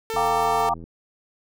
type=tone; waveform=sawtooth; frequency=447 Hz; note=A4; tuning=27 cents sharp; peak=-22 dBFS; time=0.1-0.69 s; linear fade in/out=0 ms
type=click train; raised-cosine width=3 ms; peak=-28 dBFS; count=59; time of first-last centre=0.14-0.84 s; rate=82.9 Hz
type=chord; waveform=sine; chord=G minor seventh; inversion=third; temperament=equal; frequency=698.5 / 784 / 932.3 / 1174.7 Hz; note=F5 / G5 / Bb5 / D6; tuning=0 / 0 / 0 / 0 cents; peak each=-25 dBFS; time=0.16-0.74 s; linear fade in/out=5 ms
effects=none